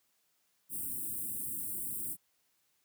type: band-stop noise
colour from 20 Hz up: white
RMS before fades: -38 dBFS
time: 0.69-2.17 s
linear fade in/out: 50 ms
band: 360 to 8100 Hz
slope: 96 dB/octave
effects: white hiss -75 dBFS RMS until 2.84 s + high-pass 80 Hz 12 dB/octave